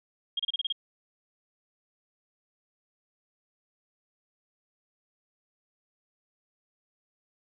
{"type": "tone bursts", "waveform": "sine", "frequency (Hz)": 3244, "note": "G#7", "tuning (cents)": -41, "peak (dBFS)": -26, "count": 7, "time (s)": [0.37, 0.725], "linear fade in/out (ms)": 5, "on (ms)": 25, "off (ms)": 30, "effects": []}